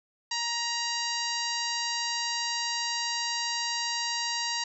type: harmonic tone with a mistuned harmonic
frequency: 940 Hz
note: A#5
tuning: 14 cents sharp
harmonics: 1 / 2 / 3 / 4 / 5 / 6 / 7 / 8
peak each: -35 / -36 / -37 / -38 / -33 / -39 / -38 / -43 dBFS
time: 0.31-4.64 s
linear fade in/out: 5 ms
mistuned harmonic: 4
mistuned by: +51 cents
effects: none